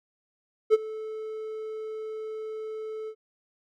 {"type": "tone with ADSR envelope", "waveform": "triangle", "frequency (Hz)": 436.2, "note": "A4", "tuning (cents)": -15, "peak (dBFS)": -11, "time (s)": [0.7, 3.15], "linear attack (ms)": 37, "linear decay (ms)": 29, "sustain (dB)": -20, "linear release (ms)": 68, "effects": []}